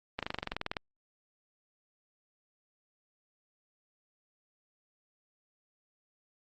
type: slowing click train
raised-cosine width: 0.3 ms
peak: -17 dBFS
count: 14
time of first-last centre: 0.19-0.768 s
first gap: 37 ms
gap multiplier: 1.03
effects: Opus 32 kbps